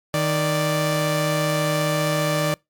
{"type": "tone pair together", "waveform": "sawtooth", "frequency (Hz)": [155.56, 587.3], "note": ["D#3", "D5"], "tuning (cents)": [0, 0], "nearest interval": "octave + major seventh", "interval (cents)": 2300, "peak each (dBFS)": -18, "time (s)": [0.14, 2.54], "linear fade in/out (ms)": 0, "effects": ["noise-tail reverb RT60 0.2 s tail -26 dB re dry", "MP3 96 kbps"]}